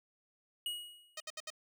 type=tone with exponential decay; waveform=square; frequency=2900 Hz; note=F#7; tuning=35 cents flat; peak=-34 dBFS; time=0.66-1.22 s; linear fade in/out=2 ms; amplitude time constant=120 ms
type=tone bursts; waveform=5% pulse; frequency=623 Hz; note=D#5; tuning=2 cents sharp; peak=-29 dBFS; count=4; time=1.17-1.503 s; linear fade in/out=5 ms; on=33 ms; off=67 ms
effects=none